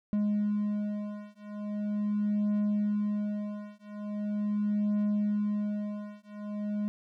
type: beating tone pair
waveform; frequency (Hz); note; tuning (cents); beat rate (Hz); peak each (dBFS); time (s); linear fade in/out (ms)
triangle; 207.7 / 208.11; G#3 / G#3; 0 / +4; 0.41; -29; 0.13-6.88; 0
effects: none